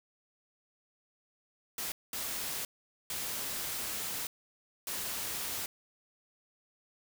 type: noise bursts at uneven times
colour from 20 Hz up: white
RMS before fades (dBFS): -37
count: 4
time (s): 1.78-1.92 / 2.13-2.65 / 3.1-4.27 / 4.87-5.66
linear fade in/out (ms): 2
effects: none